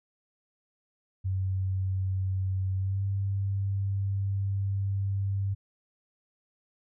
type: tone with pitch glide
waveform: sine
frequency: 94.8 to 98.37 Hz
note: F#2 to G2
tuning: +43 to +7 cents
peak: -26 dBFS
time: 1.24-5.55 s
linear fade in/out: 20 ms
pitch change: +64 cents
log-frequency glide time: 2.76-3.03 s
effects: none